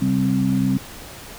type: tone cluster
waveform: sine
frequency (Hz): 132.4 / 194.5 / 263.1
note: C3 / G3 / C4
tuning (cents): +21 / -13 / +10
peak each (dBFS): -23 / -20 / -20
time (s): 0.01-0.78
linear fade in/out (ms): 10
effects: pink hiss -38 dBFS RMS until 1.38 s